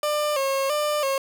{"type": "tone with vibrato", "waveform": "30% pulse", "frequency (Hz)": 569, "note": "C#5", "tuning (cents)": 45, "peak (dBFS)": -19, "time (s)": [0.03, 1.18], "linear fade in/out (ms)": 2, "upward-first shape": "square", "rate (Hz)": 1.5, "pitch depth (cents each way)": 82, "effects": []}